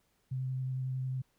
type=tone with vibrato; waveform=sine; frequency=130 Hz; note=C3; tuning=11 cents flat; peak=-32 dBFS; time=0.31-1.22 s; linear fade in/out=10 ms; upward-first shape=sine; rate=11 Hz; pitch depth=12 cents each way; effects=pink hiss -74 dBFS RMS until 1.38 s